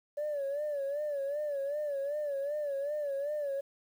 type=tone with vibrato; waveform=sine; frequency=575 Hz; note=D5; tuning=37 cents flat; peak=-30 dBFS; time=0.17-3.61 s; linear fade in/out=10 ms; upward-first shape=sine; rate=2.6 Hz; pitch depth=85 cents each way; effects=tanh soft clip ceiling -28 dBFS + 10-bit